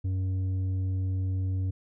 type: tone with tanh clipping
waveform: sine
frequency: 94 Hz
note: F#2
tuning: 28 cents sharp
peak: -27 dBFS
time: 0.04-1.71 s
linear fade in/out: 10 ms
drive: 6 dB
effects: none